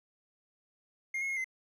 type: tone with pitch steps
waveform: triangle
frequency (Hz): 2127 / 2171 / 2152 / 2061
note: C7 / C#7 / C7 / C7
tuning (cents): +28 / -37 / +48 / -27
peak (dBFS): -30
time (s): 1.14-1.444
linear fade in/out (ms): 5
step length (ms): 76
effects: none